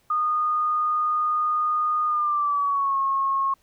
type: tone with pitch glide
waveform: sine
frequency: 1228 to 1087.7 Hz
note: D#6 to C#6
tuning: -23 to -33 cents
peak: -20 dBFS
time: 0.1-3.54 s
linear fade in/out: 5 ms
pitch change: -210 cents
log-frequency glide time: 2.06-2.98 s
effects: pink hiss -64 dBFS RMS until 3.62 s